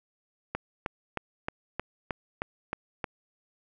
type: click train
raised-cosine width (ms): 0.5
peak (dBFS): -15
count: 9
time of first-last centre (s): 0.55-3.042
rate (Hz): 3.21
effects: none